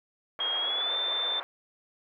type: band-pass noise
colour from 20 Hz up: pink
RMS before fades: -39 dBFS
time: 0.39-1.43 s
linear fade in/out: 0 ms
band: 490 to 2000 Hz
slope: 24 dB/octave
type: tone with pitch glide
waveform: sine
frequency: 3261 to 3556 Hz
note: G#7 to A7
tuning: -32 to +18 cents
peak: -27 dBFS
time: 0.4-1.4 s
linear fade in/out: 5 ms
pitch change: +150 cents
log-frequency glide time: 0.57-0.92 s
effects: none